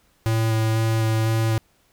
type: tone with vibrato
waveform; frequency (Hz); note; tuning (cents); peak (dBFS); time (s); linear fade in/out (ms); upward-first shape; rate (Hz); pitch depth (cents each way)
square; 111.6; A2; +25; -19; 0.26-1.58; 0; square; 2; 9
effects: pink hiss -62 dBFS RMS until 1.92 s